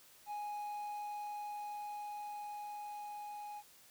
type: tone with level ramp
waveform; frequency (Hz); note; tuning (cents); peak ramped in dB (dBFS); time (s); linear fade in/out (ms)
triangle; 830.6; G#5; 0; -37 to -42; 0.26-3.63; 50
effects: white hiss -62 dBFS RMS until 3.9 s